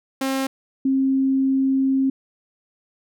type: tone pair in turn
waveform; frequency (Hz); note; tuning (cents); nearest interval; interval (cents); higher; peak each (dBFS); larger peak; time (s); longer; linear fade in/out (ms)
sawtooth / sine; 267.5 / 267.5; C4 / C4; +38 / +38; unison; 0; neither; -17 / -16; second; 0.21-0.47 / 0.85-2.1; second; 5
effects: none